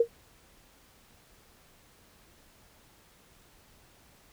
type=tone with exponential decay; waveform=sine; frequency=466.2 Hz; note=A#4; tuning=in tune; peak=-15 dBFS; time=0-0.08 s; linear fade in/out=5 ms; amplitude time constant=17 ms; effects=pink hiss -60 dBFS RMS until 4.32 s